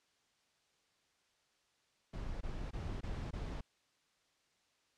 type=noise bursts; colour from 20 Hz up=brown; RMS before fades=-41 dBFS; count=5; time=2.13-3.61 s; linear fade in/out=10 ms; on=280 ms; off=20 ms; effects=white hiss -75 dBFS RMS until 4.97 s + low-pass 6000 Hz 12 dB/octave